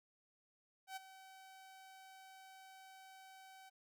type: tone with ADSR envelope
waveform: sawtooth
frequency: 764 Hz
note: G5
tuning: 45 cents flat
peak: -39 dBFS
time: 0.87-3.7 s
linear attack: 95 ms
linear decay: 16 ms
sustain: -14 dB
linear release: 17 ms
effects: none